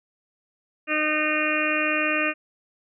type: harmonic tone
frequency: 305.9 Hz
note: D#4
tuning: 29 cents flat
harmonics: 1 / 2 / 4 / 5 / 6 / 7 / 8 / 9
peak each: -29 / -29 / -30 / -31 / -29 / -36 / -26 / -29 dBFS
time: 0.87-2.34 s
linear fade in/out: 50 ms
effects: none